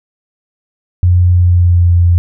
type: tone with pitch glide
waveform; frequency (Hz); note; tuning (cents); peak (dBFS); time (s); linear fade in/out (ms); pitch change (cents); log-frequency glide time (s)
sine; 89.2 to 86.96; F2 to F2; +37 to -7; -5; 1.03-2.18; 0; -44; 1.3-1.94
effects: none